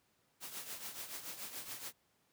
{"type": "noise with tremolo", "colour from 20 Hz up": "white", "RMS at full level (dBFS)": -43, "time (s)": [0.4, 1.93], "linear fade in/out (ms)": 50, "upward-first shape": "triangle", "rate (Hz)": 7, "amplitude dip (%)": 70, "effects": ["pink hiss -75 dBFS RMS until 2.32 s", "high-pass 100 Hz 12 dB/octave"]}